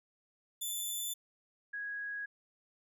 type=tone pair in turn; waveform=10% pulse / sine; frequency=3511 / 1657 Hz; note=A7 / G#6; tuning=-4 / -4 cents; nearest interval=octave + minor second; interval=1300 cents; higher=first; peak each=-28 / -37 dBFS; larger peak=first; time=0.61-1.14 / 1.73-2.26 s; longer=neither; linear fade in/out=10 ms; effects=none